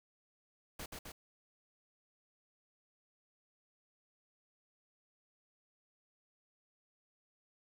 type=noise with echo; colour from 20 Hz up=pink; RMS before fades=-45 dBFS; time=0.79-0.86 s; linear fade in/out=5 ms; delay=130 ms; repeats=2; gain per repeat=-2 dB; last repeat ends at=1.12 s; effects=none